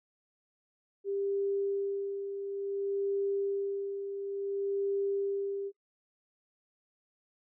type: tone with tremolo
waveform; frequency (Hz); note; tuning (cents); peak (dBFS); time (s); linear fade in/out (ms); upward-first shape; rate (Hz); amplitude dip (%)
sine; 397.1; G4; +22; -28; 1.04-5.72; 50; sine; 0.57; 55
effects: noise-tail reverb RT60 0.1 s tail -23 dB re dry